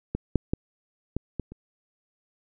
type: clicks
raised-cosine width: 3 ms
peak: -14 / -7 / -11 / -14 / -16 / -28 dBFS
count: 6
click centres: 0.15 / 0.357 / 0.535 / 1.166 / 1.397 / 1.52 s
effects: none